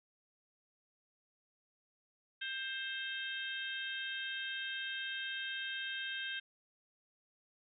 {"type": "harmonic tone", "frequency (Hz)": 528, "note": "C5", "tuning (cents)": 16, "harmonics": [3, 4, 5, 6, 7], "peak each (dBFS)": [-41, -52, -46, -43, -47], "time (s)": [2.41, 6.4], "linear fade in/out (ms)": 10, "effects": []}